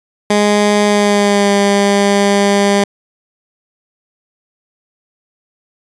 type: tone with pitch glide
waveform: 15% pulse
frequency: 207.1 to 201 Hz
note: G#3 to G3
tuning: -5 to +44 cents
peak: -3 dBFS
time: 0.3-2.84 s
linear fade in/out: 5 ms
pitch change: -51 cents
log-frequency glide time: 0.85-1.53 s
effects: resampled to 22050 Hz